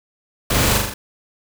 pink noise with echo, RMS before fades -19 dBFS, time 0.5-0.78 s, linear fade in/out 5 ms, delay 40 ms, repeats 4, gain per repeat -3 dB, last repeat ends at 0.94 s, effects none

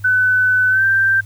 sine tone with pitch glide, 1505 to 1569.8 Hz, F#6 to G6, +29 to +2 cents, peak -11 dBFS, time 0.04-1.21 s, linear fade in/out 10 ms, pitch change +73 cents, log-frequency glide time 0.69-0.84 s, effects added 102 Hz sine -32 dBFS peak until 1.25 s + white hiss -50 dBFS RMS until 1.25 s

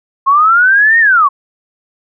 sine linear two-way sweep, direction up then down, 1066 to 1869 to 1066 Hz, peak -5 dBFS, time 0.26-1.29 s, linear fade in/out 20 ms, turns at 0.99 s, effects none

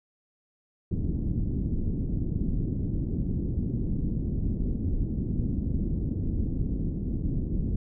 pink low-pass noise, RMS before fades -28 dBFS, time 0.91-7.76 s, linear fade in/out 5 ms, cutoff 290 Hz, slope 24 dB/octave, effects none

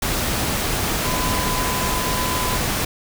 sine tone in noise, 1007 Hz, B5, 33 cents sharp, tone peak -26 dBFS, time 1.05-2.57 s, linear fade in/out 5 ms, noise pink, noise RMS -22 dBFS, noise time 0.02-2.85 s, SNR -7 dB, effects none

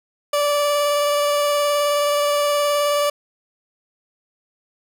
30% pulse tone with vibrato, 582 Hz, D5, 16 cents flat, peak -14 dBFS, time 0.33-3.1 s, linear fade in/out 5 ms, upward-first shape sine, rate 19 Hz, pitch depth 13 cents each way, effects none

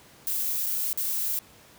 violet noise with dropouts, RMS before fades -28 dBFS, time 0.27-1.39 s, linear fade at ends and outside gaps 0 ms, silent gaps 0.662-0.666 / 0.93-0.975 s, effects pink hiss -53 dBFS RMS until 1.78 s + high-pass 80 Hz 12 dB/octave

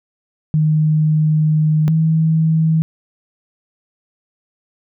sine tone pair in turn, 154.6 / 159.96 Hz, D#3 / D#3, -11 / +48 cents, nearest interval minor second, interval 59 cents, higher second, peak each -11 dBFS, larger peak neither, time 0.54-1.88 / 1.88-2.82 s, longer first, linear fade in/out 0 ms, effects none

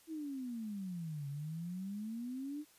sine exponential two-way sweep, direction down then up, 329.6 to 138.59 to 305.8 Hz, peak -39 dBFS, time 0.07-2.65 s, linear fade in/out 50 ms, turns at 1.28 s, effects white hiss -65 dBFS RMS until 2.78 s + resampled to 32000 Hz

